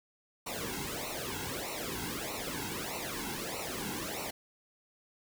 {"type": "noise with flanger", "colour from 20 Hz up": "pink", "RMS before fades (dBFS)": -38, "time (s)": [0.46, 4.31], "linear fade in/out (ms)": 10, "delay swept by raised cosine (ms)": [0.6, 1.7], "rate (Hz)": 1.6, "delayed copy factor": -0.85, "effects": []}